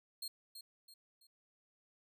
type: tone with echo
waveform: sawtooth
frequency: 4234 Hz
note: C8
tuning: 20 cents sharp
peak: -38 dBFS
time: 0.22-0.28 s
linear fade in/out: 5 ms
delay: 330 ms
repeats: 3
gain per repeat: -8 dB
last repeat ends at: 1.27 s
effects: none